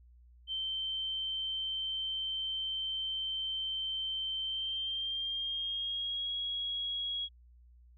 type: tone with pitch glide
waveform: sine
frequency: 3109 to 3313 Hz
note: G7 to G#7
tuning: -15 to -5 cents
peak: -33 dBFS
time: 0.47-7.29 s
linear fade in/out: 50 ms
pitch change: +110 cents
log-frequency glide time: 4.43-6.33 s
effects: added 60 Hz sine -56 dBFS peak until 7.97 s